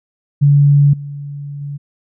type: tone with level steps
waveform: sine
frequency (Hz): 143.1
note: D3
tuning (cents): -45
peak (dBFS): -6 / -24 / -22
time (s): 0.41-1.78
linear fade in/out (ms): 20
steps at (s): 0.93 / 1.61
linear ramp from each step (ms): 5
effects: none